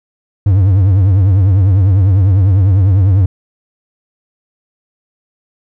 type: tone with vibrato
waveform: triangle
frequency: 96.3 Hz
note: G2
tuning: 30 cents flat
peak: -4 dBFS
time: 0.46-3.26 s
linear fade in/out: 5 ms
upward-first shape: triangle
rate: 10 Hz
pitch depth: 150 cents each way
effects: none